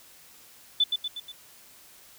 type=tone with echo; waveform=sine; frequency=3500 Hz; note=A7; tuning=10 cents flat; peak=-18 dBFS; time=0.8-0.84 s; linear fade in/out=5 ms; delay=120 ms; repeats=4; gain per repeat=-5 dB; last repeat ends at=1.32 s; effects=white hiss -53 dBFS RMS until 2.18 s